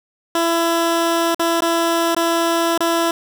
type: tone with dropouts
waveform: 15% pulse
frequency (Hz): 334.9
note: E4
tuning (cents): +27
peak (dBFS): -9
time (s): 0.35-3.11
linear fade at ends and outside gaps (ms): 2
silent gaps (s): 1.346-1.395 / 1.606-1.621 / 2.148-2.165 / 2.777-2.805
effects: none